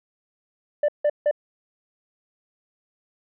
sine tone bursts, 591 Hz, D5, 11 cents sharp, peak -14 dBFS, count 3, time 0.83-1.312 s, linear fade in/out 5 ms, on 54 ms, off 160 ms, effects tanh soft clip ceiling -16 dBFS

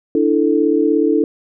sine chord, D suspended second, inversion none, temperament just, 293.7 / 330.4 / 440.5 Hz, D4 / E4 / A4, 0 / +4 / +2 cents, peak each -16 dBFS, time 0.15-1.24 s, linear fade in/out 2 ms, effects none

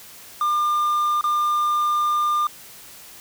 triangle tone with dropouts, 1200 Hz, D6, 37 cents sharp, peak -16 dBFS, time 0.41-2.47 s, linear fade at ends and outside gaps 2 ms, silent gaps 1.211-1.24 s, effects white hiss -43 dBFS RMS until 3.2 s

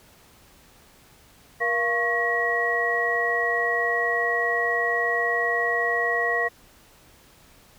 sine tone cluster, 474.6 / 691 / 1099 / 1906 Hz, A#4 / F5 / C#6 / A#6, +31 / -19 / -15 / +38 cents, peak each -28 / -28 / -31 / -23 dBFS, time 1.6-6.49 s, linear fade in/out 20 ms, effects pink hiss -54 dBFS RMS until 7.78 s

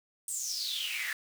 pink noise with high-pass filter sweep, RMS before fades -35 dBFS, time 0.28-1.13 s, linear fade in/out 2 ms, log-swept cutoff 8500 to 1700 Hz, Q 8.2, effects none

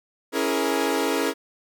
sawtooth chord, A# half-diminished seventh, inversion first, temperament equal with one note detuned, 277.2 / 329.6 / 415.3 / 469.9 Hz, C#4 / E4 / G#4 / A#4, 0 / 0 / 0 / +14 cents, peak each -23 / -24 / -23 / -23 dBFS, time 0.32-1.34 s, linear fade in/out 50 ms, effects none

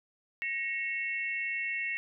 sine tone cluster, 1887 / 2194 / 2709 Hz, A#6 / C#7 / E7, +21 / -18 / +47 cents, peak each -35 / -34 / -38 dBFS, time 0.42-1.97 s, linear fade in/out 0 ms, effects none

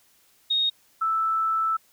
sine tone pair in turn, 3729 / 1318.4 Hz, A#7 / E6, 0 / 0 cents, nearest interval octave + tritone, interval 1800 cents, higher first, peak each -20 / -21 dBFS, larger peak first, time 0.5-0.7 / 1.01-1.77 s, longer second, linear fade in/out 10 ms, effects white hiss -61 dBFS RMS until 1.92 s

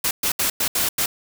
white noise bursts at uneven times, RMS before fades -21 dBFS, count 6, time 0.04-0.11 / 0.23-0.32 / 0.39-0.5 / 0.6-0.68 / 0.75-0.89 / 0.98-1.06 s, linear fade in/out 5 ms, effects none

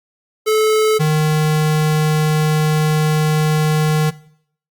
square tone pair in turn, 433.3 / 154.08 Hz, A4 / D#3, -27 / -17 cents, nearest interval octave + tritone, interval 1790 cents, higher first, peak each -13 dBFS, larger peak neither, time 0.46-0.99 / 0.99-4.11 s, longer second, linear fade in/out 20 ms, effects noise-tail reverb RT60 0.6 s tail -18 dB re dry + Opus 48 kbps

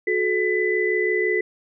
sine tone cluster, 366 / 431.9 / 2000 Hz, F#4 / A4 / B6, -19 / -32 / +21 cents, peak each -23 dBFS, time 0.07-1.41 s, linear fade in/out 5 ms, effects none

